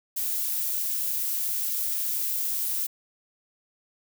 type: noise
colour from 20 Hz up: violet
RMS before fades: -28 dBFS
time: 0.16-2.87 s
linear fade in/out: 10 ms
effects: none

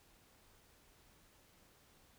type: silence
effects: pink hiss -67 dBFS RMS until 2.18 s

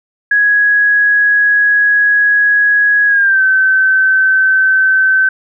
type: tone with pitch glide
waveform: sine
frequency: 1666 to 1536.6 Hz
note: G#6 to G6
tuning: +5 to -35 cents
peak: -7 dBFS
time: 0.31-5.29 s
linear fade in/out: 5 ms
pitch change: -140 cents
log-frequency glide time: 3.07-3.42 s
effects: none

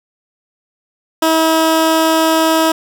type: tone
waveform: 15% pulse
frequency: 321.7 Hz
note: E4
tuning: 42 cents flat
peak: -4 dBFS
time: 1.22-2.72 s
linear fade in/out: 5 ms
effects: none

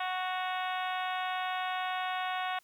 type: harmonic tone with a mistuned harmonic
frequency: 369.4 Hz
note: F#4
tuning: 3 cents flat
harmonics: 2 / 3 / 4 / 5 / 6 / 7 / 8 / 9 / 10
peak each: -34 / -38 / -40 / -42 / -44 / -45 / -46 / -47 / -48 dBFS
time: 0-2.59 s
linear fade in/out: 5 ms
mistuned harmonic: 8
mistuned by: -29 cents
effects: white hiss -67 dBFS RMS until 2.63 s

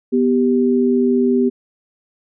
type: tone pair together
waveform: sine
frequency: 246.9 / 392 Hz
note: B3 / G4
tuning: 0 / 0 cents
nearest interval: minor sixth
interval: 800 cents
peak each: -14 / -16 dBFS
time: 0.12-1.5 s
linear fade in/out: 20 ms
effects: none

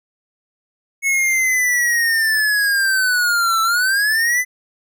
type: linear two-way sweep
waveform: square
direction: down then up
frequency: 2200 to 1318.5 to 2029 Hz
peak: -15 dBFS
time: 1.02-4.45 s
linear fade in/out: 50 ms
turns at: 3.62 s
effects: none

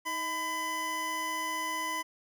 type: tone pair together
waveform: 25% pulse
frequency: 316.6 / 1005 Hz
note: D#4 / B5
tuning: +30 / +30 cents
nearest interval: octave + minor sixth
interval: 2000 cents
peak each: -39 / -28 dBFS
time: 0.05-2.03 s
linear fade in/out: 20 ms
effects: none

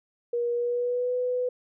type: tone with pitch glide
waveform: sine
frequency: 476.9 to 498 Hz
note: A#4 to B4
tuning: +39 to +14 cents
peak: -24 dBFS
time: 0.33-1.49 s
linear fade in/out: 5 ms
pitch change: +75 cents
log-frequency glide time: 0.52-1.14 s
effects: none

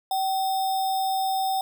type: tone with sample-and-hold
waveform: sine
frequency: 768 Hz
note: G5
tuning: 36 cents flat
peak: -22 dBFS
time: 0.11-1.61 s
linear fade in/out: 2 ms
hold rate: 4410 Hz
effects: none

